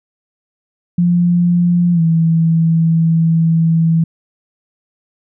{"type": "tone with pitch glide", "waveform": "sine", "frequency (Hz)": [174.61, 163.86], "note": ["F3", "E3"], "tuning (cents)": [0, -10], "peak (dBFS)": -9, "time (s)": [0.98, 4.04], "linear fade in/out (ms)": 5, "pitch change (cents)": -110, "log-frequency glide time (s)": [1.93, 2.01], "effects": []}